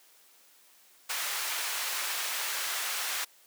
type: high-pass noise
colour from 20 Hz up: pink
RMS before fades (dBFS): -33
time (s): 1.09-3.25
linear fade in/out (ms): 10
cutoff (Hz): 1200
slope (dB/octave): 12
effects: white hiss -60 dBFS RMS until 3.46 s + high-pass 300 Hz 12 dB/octave